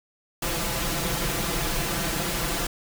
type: noise with comb filter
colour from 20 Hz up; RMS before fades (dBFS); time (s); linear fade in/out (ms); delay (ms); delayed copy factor
pink; -27; 0.42-2.67; 5; 5.9; +0.75
effects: none